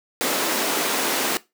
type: high-pass noise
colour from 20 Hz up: pink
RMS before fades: -23 dBFS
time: 0.21-1.37 s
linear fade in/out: 0 ms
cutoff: 250 Hz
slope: 24 dB/octave
effects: noise-tail reverb RT60 0.2 s tail -18 dB re dry